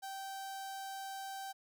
sawtooth tone with notch filter, 778 Hz, G5, 13 cents flat, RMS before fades -44 dBFS, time 0.02-1.53 s, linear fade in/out 20 ms, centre 2200 Hz, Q 1.5, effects none

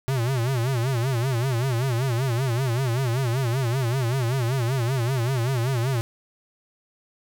square tone with vibrato, 125 Hz, B2, 21 cents sharp, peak -22 dBFS, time 0.08-6.01 s, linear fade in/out 0 ms, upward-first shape sine, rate 5.2 Hz, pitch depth 160 cents each way, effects none

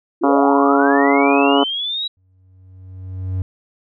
sine linear sweep, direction up, 311.1 to 3904 Hz, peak -20 dBFS, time 0.21-2.08 s, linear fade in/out 10 ms
harmonic tone, 140 Hz, C#3, 18 cents sharp, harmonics 2 / 3 / 4 / 5 / 6 / 7 / 8 / 9 / 10, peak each -15 / -18 / -22 / -19 / -23 / -22 / -24 / -27 / -30 dBFS, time 0.23-1.64 s, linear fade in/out 10 ms
triangle tone with exponential growth, 93.2 Hz, F#2, 13 cents sharp, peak -15 dBFS, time 2.17-3.42 s, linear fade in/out 0 ms, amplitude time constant 270 ms
effects none

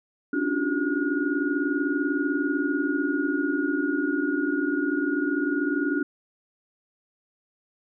sine tone cluster, 275.5 / 295.7 / 351.5 / 384.6 / 1441 Hz, C#4 / D4 / F4 / G4 / F#6, -11 / +12 / +11 / -33 / -46 cents, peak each -28 / -26 / -31 / -34 / -30 dBFS, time 0.33-6.03 s, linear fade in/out 5 ms, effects none

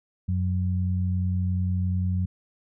sine tone pair together, 91.4 / 182.8 Hz, F#2 / F#3, -21 / -21 cents, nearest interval octave, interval 1200 cents, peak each -23 / -29 dBFS, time 0.28-2.26 s, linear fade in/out 10 ms, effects none

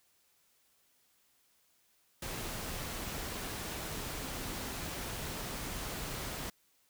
sine tone in noise, 260.9 Hz, C4, 5 cents flat, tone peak -49 dBFS, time 4.22-4.77 s, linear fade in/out 5 ms, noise pink, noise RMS -40 dBFS, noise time 2.22-6.5 s, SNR -12 dB, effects white hiss -71 dBFS RMS until 6.89 s

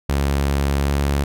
sawtooth tone with pitch glide, 70 to 70.57 Hz, C#2 to C#2, +18 to +32 cents, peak -13 dBFS, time 0.09-1.24 s, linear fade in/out 5 ms, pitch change +14 cents, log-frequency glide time 0.83-0.89 s, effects none

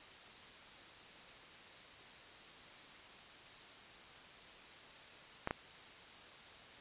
clicks, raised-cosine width 0.5 ms, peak -21 dBFS, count 2, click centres 5.474 / 5.509 s, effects white hiss -55 dBFS RMS until 6.8 s + resampled to 8000 Hz

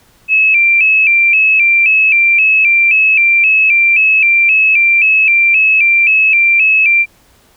sine tone with vibrato, 2472 Hz, D#7, 12 cents flat, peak -6 dBFS, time 0.28-7.06 s, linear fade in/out 50 ms, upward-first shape square, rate 1.9 Hz, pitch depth 78 cents each way, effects pink hiss -49 dBFS RMS until 7.56 s

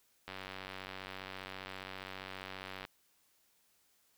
click train, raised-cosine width 0.3 ms, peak -27 dBFS, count 245, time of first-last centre 0.28-2.851 s, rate 94.9 Hz, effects white hiss -72 dBFS RMS until 4.17 s

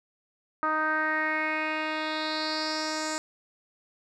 10% pulse tone with low-pass filter sweep, 311.1 Hz, D#4, in tune, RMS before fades -29 dBFS, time 0.63-3.18 s, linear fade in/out 0 ms, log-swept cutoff 1300 to 7100 Hz, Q 4.4, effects none

